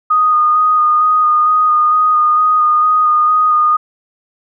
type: tone with vibrato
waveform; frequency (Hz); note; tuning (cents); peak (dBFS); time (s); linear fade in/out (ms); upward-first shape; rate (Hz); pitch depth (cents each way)
sine; 1235; D#6; -13; -8; 0.1-3.77; 10; square; 2.2; 13
effects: none